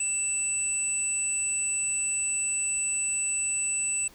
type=tone pair together; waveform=sine; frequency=2653 / 7950 Hz; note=E7 / B8; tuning=+10 / +10 cents; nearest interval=octave + perfect fifth; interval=1900 cents; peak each=-33 / -26 dBFS; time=0-4.08 s; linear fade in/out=5 ms; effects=pink hiss -54 dBFS RMS until 4.14 s